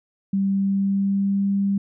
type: tone with pitch glide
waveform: sine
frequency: 195.7 to 198.2 Hz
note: G3 to G3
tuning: -3 to +19 cents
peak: -18 dBFS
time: 0.33-1.78 s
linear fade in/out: 5 ms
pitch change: +22 cents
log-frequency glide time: 0.5-1.48 s
effects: none